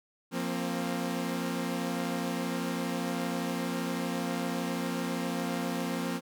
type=chord; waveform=sawtooth; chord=F suspended fourth; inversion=none; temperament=equal with one note detuned; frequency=174.61 / 233.1 / 265.6 Hz; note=F3 / Bb3 / C4; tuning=0 / 0 / +26 cents; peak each=-31 dBFS; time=0.31-6.21 s; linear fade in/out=50 ms; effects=none